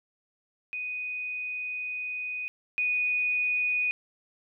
sine tone pair in turn, 2489 / 2477 Hz, D#7 / D#7, 0 / -8 cents, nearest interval unison, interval 8 cents, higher first, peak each -31 / -24 dBFS, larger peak second, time 0.73-2.48 / 2.78-3.91 s, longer first, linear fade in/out 0 ms, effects none

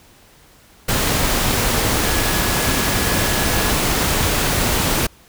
sine tone in noise, 1687 Hz, G#6, 27 cents sharp, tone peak -29 dBFS, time 2.04-3.71 s, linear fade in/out 10 ms, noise pink, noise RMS -18 dBFS, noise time 0.88-5.07 s, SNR -14 dB, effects pink hiss -49 dBFS RMS until 5.28 s

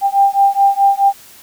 sine beating tone pair, 791 / 795.7 Hz, G5 / G5, +15 / +26 cents, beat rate 4.7 Hz, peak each -12 dBFS, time 0.01-1.13 s, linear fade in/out 50 ms, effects white hiss -41 dBFS RMS until 1.42 s

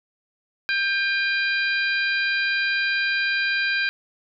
harmonic tone with a mistuned harmonic, 792 Hz, G5, 18 cents sharp, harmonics 2 / 3 / 4 / 5 / 6, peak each -22 / -26 / -35 / -31 / -34 dBFS, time 0.69-3.89 s, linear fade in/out 0 ms, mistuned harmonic 3, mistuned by +34 cents, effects none

